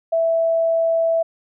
sine tone, 659.3 Hz, E5, in tune, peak -15 dBFS, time 0.12-1.23 s, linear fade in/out 10 ms, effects none

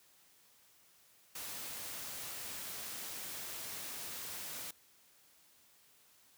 white noise, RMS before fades -44 dBFS, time 1.35-4.71 s, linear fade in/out 5 ms, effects white hiss -66 dBFS RMS until 6.37 s + high-pass 60 Hz 12 dB/octave

